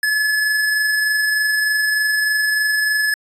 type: tone with amplitude modulation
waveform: square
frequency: 1714 Hz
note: A6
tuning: 46 cents flat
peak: -15 dBFS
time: 0.03-3.14 s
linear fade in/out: 2 ms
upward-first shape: sine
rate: 23.3 Hz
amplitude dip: 25%
effects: resampled to 32000 Hz